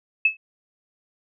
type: tone with exponential decay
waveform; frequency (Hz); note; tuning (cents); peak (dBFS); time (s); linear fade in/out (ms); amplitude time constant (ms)
sine; 2600; E7; -24; -11; 0.25-0.37; 5; 26
effects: none